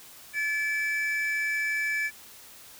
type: tone pair together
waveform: triangle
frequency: 1727 / 2315 Hz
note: A6 / D7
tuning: -33 / -25 cents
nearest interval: perfect fourth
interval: 508 cents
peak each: -27 dBFS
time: 0.33-2.11 s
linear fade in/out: 50 ms
effects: white hiss -49 dBFS RMS until 2.79 s